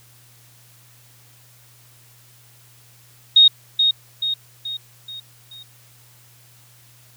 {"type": "tone with echo", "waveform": "sine", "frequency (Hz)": 3729, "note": "A#7", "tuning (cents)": 0, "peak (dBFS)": -7, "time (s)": [3.36, 3.48], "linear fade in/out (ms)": 5, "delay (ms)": 430, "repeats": 5, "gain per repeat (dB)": -6, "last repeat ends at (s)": 5.63, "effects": ["added 120 Hz sine -52 dBFS peak until 7.16 s", "white hiss -52 dBFS RMS until 7.16 s"]}